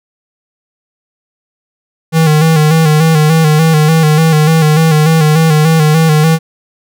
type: tone with vibrato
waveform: square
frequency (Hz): 157.1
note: D#3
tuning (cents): +17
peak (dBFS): -6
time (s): 2.12-6.39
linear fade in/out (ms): 50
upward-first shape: square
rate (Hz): 3.4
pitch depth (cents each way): 49
effects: none